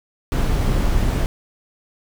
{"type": "noise", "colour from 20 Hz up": "brown", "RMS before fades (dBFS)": -18, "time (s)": [0.32, 1.26], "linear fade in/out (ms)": 0, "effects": []}